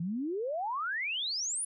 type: exponential sweep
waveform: sine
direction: up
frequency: 159.3 to 10250 Hz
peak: -31 dBFS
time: 0-1.65 s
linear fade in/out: 5 ms
effects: none